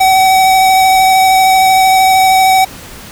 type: tone with vibrato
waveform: square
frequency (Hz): 758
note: F#5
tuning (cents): +42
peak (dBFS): -6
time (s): 0-2.65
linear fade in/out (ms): 10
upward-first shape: triangle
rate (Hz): 13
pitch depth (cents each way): 14
effects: pink hiss -31 dBFS RMS until 3.11 s